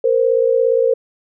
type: tone pair together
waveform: sine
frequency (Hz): 463.4 / 520.7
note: A#4 / C5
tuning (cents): -10 / -8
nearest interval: major second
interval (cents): 202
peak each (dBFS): -14 / -15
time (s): 0.04-0.94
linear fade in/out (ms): 5
effects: none